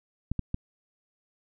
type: clicks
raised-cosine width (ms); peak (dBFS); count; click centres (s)
5; -16; 3; 0.316 / 0.393 / 0.544
effects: none